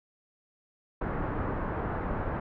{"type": "low-pass noise", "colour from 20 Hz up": "pink", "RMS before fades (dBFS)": -32, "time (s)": [1.01, 2.4], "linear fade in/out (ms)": 5, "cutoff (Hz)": 1500, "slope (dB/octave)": 24, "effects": []}